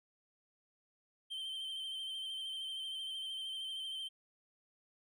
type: tone with vibrato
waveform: triangle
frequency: 3120 Hz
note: G7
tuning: 9 cents flat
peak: -38 dBFS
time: 1.3-4.09 s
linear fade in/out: 20 ms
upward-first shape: square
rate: 13 Hz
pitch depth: 24 cents each way
effects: none